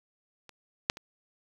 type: clicks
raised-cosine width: 0.2 ms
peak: -30 / -6 / -25 dBFS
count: 3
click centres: 0.493 / 0.899 / 0.971 s
effects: 8-bit